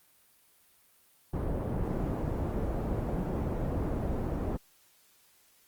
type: low-pass noise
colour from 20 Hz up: pink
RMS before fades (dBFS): -32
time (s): 1.33-4.57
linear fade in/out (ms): 10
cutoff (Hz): 610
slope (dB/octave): 12
effects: white hiss -64 dBFS RMS until 5.67 s + Opus 32 kbps